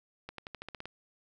accelerating click train, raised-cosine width 0.3 ms, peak -25 dBFS, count 9, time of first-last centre 0.29-0.856 s, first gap 93 ms, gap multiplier 0.92, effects none

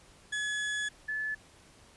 35% pulse / sine tone pair in turn, 1700 / 1730.7 Hz, G#6 / A6, +40 / -29 cents, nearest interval unison, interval 31 cents, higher second, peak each -29 / -31 dBFS, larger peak first, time 0.32-0.89 / 1.08-1.35 s, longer first, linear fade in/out 10 ms, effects pink hiss -58 dBFS RMS until 1.96 s + resampled to 24000 Hz

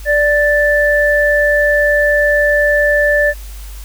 sine tone pair together, 587.3 / 1760 Hz, D5 / A6, 0 / 0 cents, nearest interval octave + perfect fifth, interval 1900 cents, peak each -12 dBFS, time 0.05-3.34 s, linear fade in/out 50 ms, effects added 50 Hz sine -27 dBFS peak until 3.84 s + white hiss -39 dBFS RMS until 3.84 s

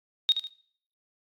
sine tone with echo, 3729 Hz, A#7, in tune, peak -17 dBFS, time 0.29-0.32 s, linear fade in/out 0 ms, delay 75 ms, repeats 2, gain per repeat -9 dB, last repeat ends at 0.47 s, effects noise-tail reverb RT60 0.6 s tail -20 dB re dry + AAC 64 kbps

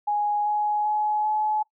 sine tone with pitch steps, 830.6 / 838.3 / 846.1 / 854 Hz, G#5 / G#5 / G#5 / G#5, 0 / +16 / +32 / +48 cents, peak -21 dBFS, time 0.07-1.63 s, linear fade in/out 10 ms, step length 390 ms, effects noise-tail reverb RT60 0.1 s tail -22 dB re dry

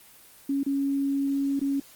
sine tone with dropouts, 277.2 Hz, C#4, in tune, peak -23 dBFS, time 0.49-1.8 s, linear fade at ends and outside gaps 5 ms, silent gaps 0.633-0.663 / 1.595-1.613 s, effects white hiss -52 dBFS RMS until 1.95 s + Opus 24 kbps

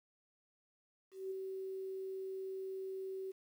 sine tone with ADSR envelope, 381.7 Hz, G4, 46 cents flat, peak -37 dBFS, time 1.11-3.32 s, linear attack 200 ms, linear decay 11 ms, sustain -3 dB, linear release 14 ms, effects 11-bit

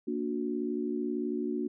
sine chord, Bb augmented, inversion none, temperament just, 233.1 / 291.4 / 364.2 Hz, Bb3 / D4 / F#4, 0 / -13 / -27 cents, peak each -34 dBFS, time 0.07-1.68 s, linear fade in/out 10 ms, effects none

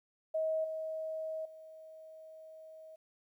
sine tone with level steps, 635 Hz, D#5, 35 cents sharp, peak -30 / -36 / -49 dBFS, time 0.34-2.96 s, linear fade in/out 10 ms, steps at 0.64 / 1.45 s, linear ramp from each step 5 ms, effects 12-bit

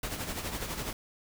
pink noise with tremolo, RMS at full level -34 dBFS, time 0.03-0.93 s, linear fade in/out 2 ms, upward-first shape sine, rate 12 Hz, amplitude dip 55%, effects none

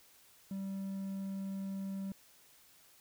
triangle tone, 194.2 Hz, G3, 16 cents flat, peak -35 dBFS, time 0.51-2.12 s, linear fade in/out 2 ms, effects white hiss -63 dBFS RMS until 3 s

